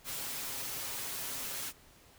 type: noise with comb filter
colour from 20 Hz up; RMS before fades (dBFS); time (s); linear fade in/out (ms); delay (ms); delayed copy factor
white; -39; 0.04-1.73; 50; 7.4; +0.75
effects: pink hiss -60 dBFS RMS until 2.18 s